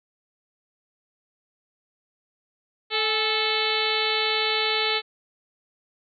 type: harmonic tone with a mistuned harmonic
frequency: 437.5 Hz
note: A4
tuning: 10 cents flat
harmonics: 1 / 2 / 3 / 4 / 5 / 6 / 7 / 8 / 9 / 10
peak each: -29 / -32 / -32 / -34 / -29 / -32 / -30 / -30 / -29 / -33 dBFS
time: 2.9-5.02 s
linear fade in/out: 50 ms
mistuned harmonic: 2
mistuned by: -65 cents
effects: none